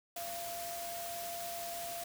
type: tone in noise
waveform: sine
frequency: 688 Hz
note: F5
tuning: 26 cents flat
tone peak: -41 dBFS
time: 0.16-2.04 s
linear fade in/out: 5 ms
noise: white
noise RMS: -44 dBFS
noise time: 0.16-2.04 s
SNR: 0 dB
effects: none